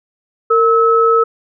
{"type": "tone pair together", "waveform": "sine", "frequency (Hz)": [458.2, 1296], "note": ["A#4", "E6"], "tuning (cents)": [-30, -30], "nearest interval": "octave + tritone", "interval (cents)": 1800, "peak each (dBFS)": -11, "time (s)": [0.5, 1.24], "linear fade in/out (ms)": 10, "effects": []}